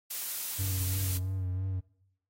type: noise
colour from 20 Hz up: blue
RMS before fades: -35 dBFS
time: 0.1-1.18 s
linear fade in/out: 10 ms
type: tone with vibrato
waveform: triangle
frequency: 93.4 Hz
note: F#2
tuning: 17 cents sharp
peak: -28 dBFS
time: 0.58-1.81 s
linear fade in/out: 20 ms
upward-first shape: sine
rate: 3 Hz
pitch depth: 40 cents each way
effects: noise-tail reverb RT60 0.8 s tail -21 dB re dry + AAC 48 kbps